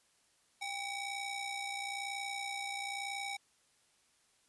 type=ring-modulated tone; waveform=sawtooth; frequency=1531 Hz; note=G6; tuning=41 cents flat; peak=-31 dBFS; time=0.61-3.37 s; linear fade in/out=10 ms; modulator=735 Hz; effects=white hiss -71 dBFS RMS until 4.48 s + resampled to 24000 Hz